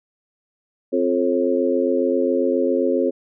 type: harmonic tone with a mistuned harmonic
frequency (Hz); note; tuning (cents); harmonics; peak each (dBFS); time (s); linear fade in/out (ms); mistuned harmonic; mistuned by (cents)
87.4; F2; +2; 3 / 4 / 5 / 6; -22 / -22 / -22 / -22; 0.92-3.11; 20; 6; +55
effects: none